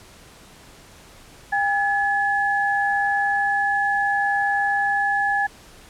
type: tone pair together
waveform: sine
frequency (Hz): 805 / 1705.7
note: G5 / G#6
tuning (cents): +46 / +46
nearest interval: octave + minor second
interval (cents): 1300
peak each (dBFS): -21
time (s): 1.52-5.47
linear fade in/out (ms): 10
effects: pink hiss -47 dBFS RMS until 5.89 s + low-pass 11000 Hz 12 dB/octave